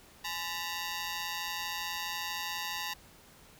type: ring-modulated tone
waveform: 10% pulse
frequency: 932.3 Hz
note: A#5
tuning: in tune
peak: -23 dBFS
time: 0.24-2.94 s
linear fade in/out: 10 ms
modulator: 87.7 Hz
effects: pink hiss -57 dBFS RMS until 3.59 s